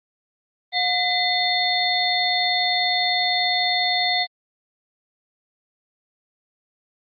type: harmonic tone with a mistuned harmonic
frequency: 719 Hz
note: F#5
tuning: 50 cents flat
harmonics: 1 / 3 / 5 / 6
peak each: -24 / -24 / -24 / -24 dBFS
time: 0.72-4.27 s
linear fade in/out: 50 ms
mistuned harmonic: 3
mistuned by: -110 cents
effects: Opus 24 kbps